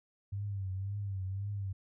sine tone with vibrato, 98 Hz, G2, in tune, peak -34 dBFS, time 0.32-1.73 s, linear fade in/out 10 ms, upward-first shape triangle, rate 1.9 Hz, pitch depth 88 cents each way, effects none

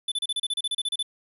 square tone bursts, 3500 Hz, A7, 10 cents flat, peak -25 dBFS, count 14, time 0.08-1.028 s, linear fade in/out 5 ms, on 38 ms, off 32 ms, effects resampled to 32000 Hz + 10-bit

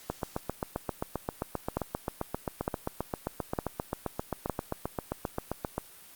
two click trains, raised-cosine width 1 ms, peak -16 / -14 dBFS, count 44 / 4, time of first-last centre 0.1-5.78 / 1.77-4.497 s, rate 7.57 / 1.1 Hz, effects white hiss -52 dBFS RMS until 6.15 s + Opus 48 kbps

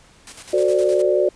white noise with tremolo, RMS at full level -36 dBFS, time 0.27-1.02 s, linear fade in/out 2 ms, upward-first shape square, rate 9.7 Hz, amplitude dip 60%
sine chord, D dominant seventh, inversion first, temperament equal with one note detuned, 370 / 450.3 / 523.3 / 587.3 Hz, F#4 / A4 / C5 / D5, 0 / +40 / 0 / 0 cents, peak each -18 / -24 / -23 / -18 dBFS, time 0.53-1.29 s, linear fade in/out 5 ms
effects pink hiss -51 dBFS RMS until 1.35 s + resampled to 22050 Hz

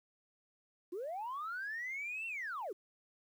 sine linear two-way sweep, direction up then down, 327.5 to 2738 to 327.5 Hz, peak -37 dBFS, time 0.92-2.73 s, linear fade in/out 10 ms, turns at 2.27 s, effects tanh soft clip ceiling -35 dBFS + 11-bit

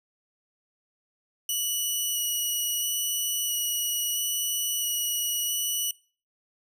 10% pulse tone with vibrato, 2933 Hz, F#7, 16 cents flat, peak -18 dBFS, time 1.49-5.91 s, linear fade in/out 2 ms, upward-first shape square, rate 0.75 Hz, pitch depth 9 cents each way, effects noise-tail reverb RT60 0.4 s tail -23 dB re dry

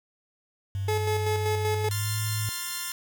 sine tone with pitch glide, 98 to 106.87 Hz, G2 to A2, 0 to -50 cents, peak -27 dBFS, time 0.75-2.49 s, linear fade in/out 0 ms, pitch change +150 cents, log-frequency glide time 1.71-2.17 s
30% pulse tone with tremolo, 428.9 Hz, A4, 44 cents flat, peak -22 dBFS, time 0.88-1.89 s, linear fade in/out 5 ms, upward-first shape square, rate 5.2 Hz, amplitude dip 40%
5% pulse chord, F major, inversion second, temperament equal, 1046.5 / 1396.9 / 1760 Hz, C6 / F6 / A6, 0 / 0 / 0 cents, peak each -24 dBFS, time 1.91-2.92 s, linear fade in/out 2 ms
effects 8-bit

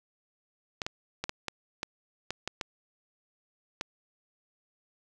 clicks, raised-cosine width 0.2 ms, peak -15 dBFS, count 10, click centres 0.818 / 0.865 / 1.24 / 1.294 / 1.483 / 1.831 / 2.306 / 2.476 / 2.612 / 3.811 s, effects none

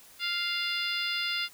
harmonic tone, 698.5 Hz, F5, in tune, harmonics 2 / 3 / 4 / 5 / 6 / 7, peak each -36 / -35 / -34 / -35 / -39 / -36 dBFS, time 0.19-1.49 s, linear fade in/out 50 ms, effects white hiss -54 dBFS RMS until 1.53 s

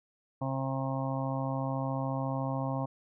harmonic tone, 133.9 Hz, C3, 40 cents sharp, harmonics 1 / 2 / 4 / 5 / 6 / 7 / 8, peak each -33 / -36 / -39 / -40 / -41 / -41 / -42 dBFS, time 0.41-2.86 s, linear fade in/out 10 ms, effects none

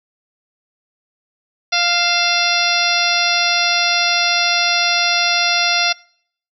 harmonic tone with a mistuned harmonic, 698.5 Hz, F5, in tune, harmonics 1 / 2 / 3 / 4 / 5 / 6 / 7 / 8, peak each -22 / -22 / -22 / -22 / -22 / -22 / -22 / -22 dBFS, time 1.72-5.93 s, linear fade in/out 10 ms, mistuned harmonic 4, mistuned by -61 cents, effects noise-tail reverb RT60 0.6 s tail -24 dB re dry

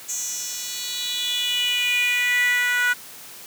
10% pulse tone with high-pass filter sweep, 490 Hz, B4, 14 cents flat, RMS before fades -23 dBFS, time 0.08-2.94 s, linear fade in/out 20 ms, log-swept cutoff 6500 to 1500 Hz, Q 5.6, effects white hiss -41 dBFS RMS until 3.46 s + high-pass 100 Hz 12 dB/octave

